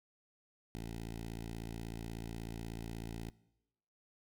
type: tone with notch filter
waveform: 10% pulse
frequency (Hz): 56.4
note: A1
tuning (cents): +44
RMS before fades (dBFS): -44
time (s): 0.75-3.3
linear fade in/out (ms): 0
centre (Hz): 1200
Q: 1.1
effects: noise-tail reverb RT60 0.9 s tail -21 dB re dry